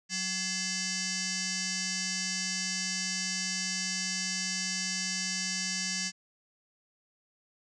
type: tone with frequency modulation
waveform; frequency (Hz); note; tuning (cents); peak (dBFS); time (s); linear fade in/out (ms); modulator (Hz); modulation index
sine; 185; F#3; 0; -30; 0.09-6.12; 50; 945; 7.2
effects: none